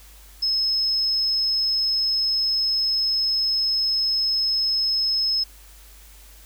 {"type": "tone", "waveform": "sine", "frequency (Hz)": 5180, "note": "E8", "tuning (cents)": -31, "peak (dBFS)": -19, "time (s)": [0.42, 5.44], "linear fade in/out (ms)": 10, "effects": ["added 50 Hz sine -46 dBFS peak until 6.45 s", "white hiss -50 dBFS RMS until 6.45 s"]}